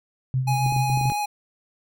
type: tone with tremolo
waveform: sine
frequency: 130 Hz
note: C3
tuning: 11 cents flat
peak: -18 dBFS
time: 0.34-1.1 s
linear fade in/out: 0 ms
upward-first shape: triangle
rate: 7.1 Hz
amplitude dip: 60%
type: tone with vibrato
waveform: square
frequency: 830.6 Hz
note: G#5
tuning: in tune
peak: -24 dBFS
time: 0.47-1.26 s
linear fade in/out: 10 ms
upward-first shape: triangle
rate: 8.6 Hz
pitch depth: 17 cents each way
type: clicks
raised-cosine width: 3 ms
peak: -22 dBFS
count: 8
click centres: 0.663 / 0.723 / 0.764 / 0.899 / 0.974 / 1.012 / 1.056 / 1.12 s
effects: none